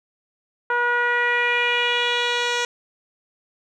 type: tone with low-pass filter sweep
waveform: 10% pulse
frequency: 482.3 Hz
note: B4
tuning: 41 cents flat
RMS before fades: -21 dBFS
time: 0.7-2.65 s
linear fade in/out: 2 ms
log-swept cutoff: 1300 to 5300 Hz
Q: 2.7
effects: none